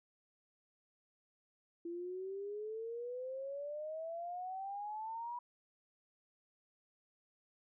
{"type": "exponential sweep", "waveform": "sine", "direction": "up", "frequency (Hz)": [336.9, 976], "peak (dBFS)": -40, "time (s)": [1.85, 5.39], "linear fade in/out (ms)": 5, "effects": []}